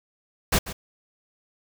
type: noise with echo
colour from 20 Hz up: pink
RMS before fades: -20 dBFS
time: 0.52-0.59 s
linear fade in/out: 10 ms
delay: 140 ms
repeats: 1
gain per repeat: -14 dB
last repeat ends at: 0.73 s
effects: none